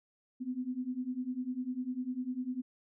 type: beating tone pair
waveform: sine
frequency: 246.9 / 256.9 Hz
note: B3 / C4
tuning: 0 / -32 cents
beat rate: 10 Hz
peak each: -38 / -36 dBFS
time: 0.4-2.62 s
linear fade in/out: 20 ms
effects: none